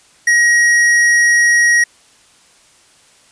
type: tone with tanh clipping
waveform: triangle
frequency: 1894 Hz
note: A#6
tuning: 27 cents sharp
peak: -10 dBFS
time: 0.27-1.84 s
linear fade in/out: 5 ms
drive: 17 dB
effects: white hiss -49 dBFS RMS until 3.31 s + resampled to 22050 Hz